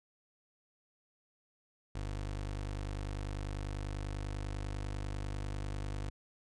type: tone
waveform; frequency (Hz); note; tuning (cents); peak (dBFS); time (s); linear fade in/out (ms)
25% pulse; 50.1; G1; +38; -33; 1.95-6.1; 5
effects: resampled to 22050 Hz